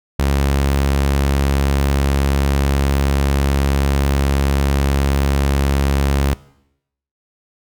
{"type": "tone", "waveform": "sawtooth", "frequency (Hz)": 69.3, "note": "C#2", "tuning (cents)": 0, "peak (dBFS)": -10, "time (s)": [0.19, 6.34], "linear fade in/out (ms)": 5, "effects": ["noise-tail reverb RT60 0.8 s tail -20 dB re dry"]}